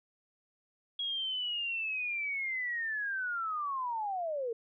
sine linear sweep, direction down, 3322 to 444.2 Hz, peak -32 dBFS, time 0.99-4.53 s, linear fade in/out 5 ms, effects none

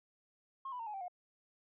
sine tone with pitch steps, 1075 / 991.5 / 914.5 / 843.4 / 777.9 / 717.5 Hz, C6 / B5 / A#5 / G#5 / G5 / F5, +47 / +7 / -33 / +26 / -14 / +47 cents, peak -39 dBFS, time 0.65-1.082 s, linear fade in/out 5 ms, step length 72 ms, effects tanh soft clip ceiling -35 dBFS

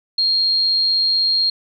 sine tone, 4232 Hz, C8, 19 cents sharp, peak -14 dBFS, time 0.18-1.5 s, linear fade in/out 5 ms, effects none

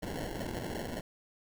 blue noise with sample-and-hold, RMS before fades -38 dBFS, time 0.02-1.01 s, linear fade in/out 10 ms, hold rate 1225 Hz, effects none

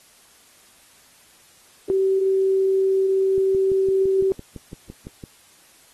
sine tone, 384.3 Hz, G4, 34 cents flat, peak -16 dBFS, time 1.9-4.32 s, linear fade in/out 0 ms
click train, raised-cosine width 3 ms, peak -22 dBFS, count 12, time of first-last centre 3.38-5.238 s, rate 5.92 Hz
effects white hiss -53 dBFS RMS until 5.93 s + AAC 32 kbps

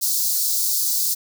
white high-pass noise, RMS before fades -21 dBFS, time 0.01-1.15 s, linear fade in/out 20 ms, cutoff 4200 Hz, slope 48 dB/octave, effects none

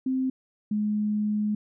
sine tone pair in turn, 260.8 / 210.4 Hz, C4 / G#3, -5 / +23 cents, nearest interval major third, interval 372 cents, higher first, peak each -23 dBFS, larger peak neither, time 0.06-0.3 / 0.71-1.55 s, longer second, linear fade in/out 5 ms, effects none

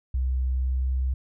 sine tone with pitch glide, 64.1 to 64.7 Hz, C2 to C2, -35 to -19 cents, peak -22 dBFS, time 0.14-1.14 s, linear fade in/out 5 ms, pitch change +16 cents, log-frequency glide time 0.46-0.93 s, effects none

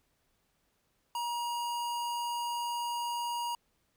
square tone, 951 Hz, A#5, 34 cents sharp, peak -33 dBFS, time 1.15-3.55 s, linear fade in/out 2 ms, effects pink hiss -75 dBFS RMS until 3.96 s

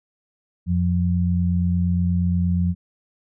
sine tone pair together, 88 / 176.5 Hz, F2 / F3, +14 / +19 cents, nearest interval octave, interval 1205 cents, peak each -20 dBFS, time 0.66-2.75 s, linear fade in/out 50 ms, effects none

